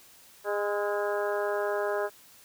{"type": "harmonic tone with a mistuned harmonic", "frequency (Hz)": 205, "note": "G#3", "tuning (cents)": -22, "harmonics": [2, 3, 4, 5, 6, 7, 8], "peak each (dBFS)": [-30, -31, -37, -38, -40, -40, -38], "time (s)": [0.44, 2.1], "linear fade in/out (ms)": 50, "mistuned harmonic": 6, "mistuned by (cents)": 48, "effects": ["white hiss -55 dBFS RMS until 2.44 s"]}